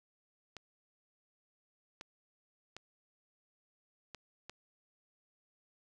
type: clicks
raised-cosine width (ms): 0.2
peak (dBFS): -28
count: 5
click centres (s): 0.567 / 2.011 / 2.766 / 4.147 / 4.496
effects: none